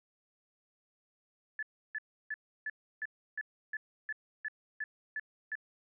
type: tone bursts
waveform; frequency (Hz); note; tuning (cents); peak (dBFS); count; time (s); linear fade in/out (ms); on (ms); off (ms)
sine; 1729; A6; -31; -34; 12; 1.59-5.554; 2; 37; 320
effects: none